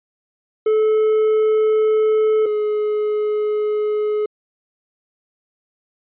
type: tone pair in turn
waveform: triangle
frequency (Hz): 433.4 / 423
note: A4 / G#4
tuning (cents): -26 / +32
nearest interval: unison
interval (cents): 42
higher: first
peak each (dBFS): -11 / -15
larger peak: first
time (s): 0.66-2.46 / 2.46-4.26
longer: neither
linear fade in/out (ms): 5
effects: resampled to 8000 Hz